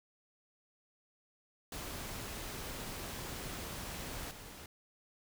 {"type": "noise with level steps", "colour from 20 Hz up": "pink", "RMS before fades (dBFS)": [-43, -50], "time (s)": [1.72, 4.66], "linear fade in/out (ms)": 2, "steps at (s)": 4.31, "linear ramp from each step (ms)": 2, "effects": []}